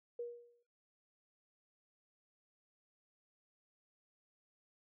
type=tone with exponential decay; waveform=sine; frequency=476.9 Hz; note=A#4; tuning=39 cents sharp; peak=-37 dBFS; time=0.19-0.63 s; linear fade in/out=5 ms; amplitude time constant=95 ms; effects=noise-tail reverb RT60 0.4 s tail -19 dB re dry